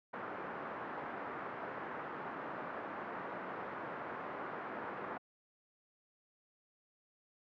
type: low-pass noise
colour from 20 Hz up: white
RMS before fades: -43 dBFS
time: 0.13-5.18 s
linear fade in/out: 10 ms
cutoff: 1500 Hz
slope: 24 dB/octave
effects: high-pass 200 Hz 12 dB/octave